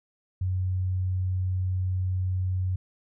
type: tone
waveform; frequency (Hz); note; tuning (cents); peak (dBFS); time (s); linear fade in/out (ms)
sine; 92.5; F#2; 0; -24; 0.41-2.76; 5
effects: none